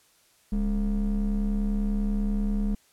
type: ring-modulated tone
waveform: triangle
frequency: 120 Hz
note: B2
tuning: 49 cents flat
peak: -18 dBFS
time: 0.52-2.75 s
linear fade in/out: 5 ms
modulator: 84.9 Hz
effects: white hiss -62 dBFS RMS until 2.92 s + low-pass 12000 Hz 12 dB/octave